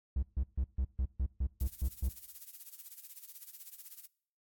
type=tone bursts; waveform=triangle; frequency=64.7 Hz; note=C2; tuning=19 cents flat; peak=-27 dBFS; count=10; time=0.16-2.09 s; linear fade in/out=5 ms; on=67 ms; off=140 ms
type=noise with tremolo; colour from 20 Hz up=violet; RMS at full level=-46 dBFS; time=1.6-4.06 s; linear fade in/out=5 ms; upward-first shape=sine; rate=16 Hz; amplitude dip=80%
effects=noise-tail reverb RT60 0.6 s tail -23 dB re dry + AAC 64 kbps